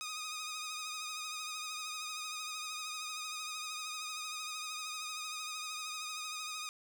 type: tone with vibrato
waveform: 10% pulse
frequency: 1244.5 Hz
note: D#6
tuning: in tune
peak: -31 dBFS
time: 0.01-6.69 s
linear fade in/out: 0 ms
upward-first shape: triangle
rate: 13 Hz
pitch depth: 47 cents each way
effects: none